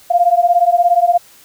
sine beating tone pair, 690 / 707 Hz, F5 / F5, -21 / +21 cents, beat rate 17 Hz, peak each -12 dBFS, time 0.1-1.18 s, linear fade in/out 10 ms, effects white hiss -45 dBFS RMS until 1.44 s

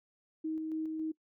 sine tone with tremolo, 316 Hz, D#4, 27 cents sharp, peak -32 dBFS, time 0.44-1.12 s, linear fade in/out 10 ms, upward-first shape square, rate 3.6 Hz, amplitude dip 25%, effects noise-tail reverb RT60 0.1 s tail -21 dB re dry

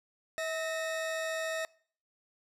40% pulse tone pair together, 643.9 / 1838 Hz, E5 / A#6, -41 / -25 cents, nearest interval octave + tritone, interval 1816 cents, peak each -33 / -37 dBFS, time 0.38-1.65 s, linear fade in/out 0 ms, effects noise-tail reverb RT60 0.5 s tail -23 dB re dry + low-pass 11000 Hz 12 dB/octave

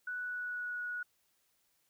sine tone with pitch glide, 1480 to 1460.5 Hz, F#6 to F#6, 0 to -23 cents, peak -36 dBFS, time 0.07-1.03 s, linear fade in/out 5 ms, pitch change -23 cents, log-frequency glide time 0.18-0.8 s, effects white hiss -75 dBFS RMS until 1.89 s

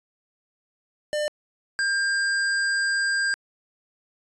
square tone pair in turn, 599 / 1599.1 Hz, D5 / G6, +34 / +34 cents, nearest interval octave + perfect fourth, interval 1700 cents, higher second, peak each -24 / -22 dBFS, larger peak second, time 1.13-1.28 / 1.79-3.34 s, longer second, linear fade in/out 0 ms, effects resampled to 22050 Hz

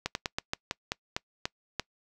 slowing click train, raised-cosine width 0.2 ms, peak -12 dBFS, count 10, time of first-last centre 0.06-1.797 s, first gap 91 ms, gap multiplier 1.18, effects noise-tail reverb RT60 0.1 s tail -25 dB re dry

